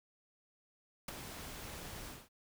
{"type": "noise with ADSR envelope", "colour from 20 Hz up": "pink", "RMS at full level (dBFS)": -38, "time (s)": [1.08, 2.29], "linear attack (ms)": 5, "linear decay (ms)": 13, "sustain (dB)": -9, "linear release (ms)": 220, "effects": []}